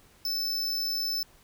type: tone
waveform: square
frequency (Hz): 5274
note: E8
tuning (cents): 0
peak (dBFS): -28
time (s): 0.25-1.23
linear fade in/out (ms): 2
effects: pink hiss -59 dBFS RMS until 1.43 s